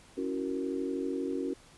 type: chord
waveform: sine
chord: F# dominant seventh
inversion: second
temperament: equal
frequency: 277.2 / 329.6 / 370 / 466.2 Hz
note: C#4 / E4 / F#4 / A#4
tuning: 0 / 0 / 0 / 0 cents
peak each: -34 / -39 / -35 / -39 dBFS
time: 0.17-1.54 s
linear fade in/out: 10 ms
effects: pink hiss -57 dBFS RMS until 1.77 s + resampled to 24000 Hz